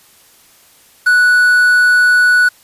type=tone with quantisation; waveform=triangle; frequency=1476 Hz; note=F#6; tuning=5 cents flat; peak=-5 dBFS; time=1.06-2.49 s; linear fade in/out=10 ms; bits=5; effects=white hiss -47 dBFS RMS until 2.63 s + resampled to 32000 Hz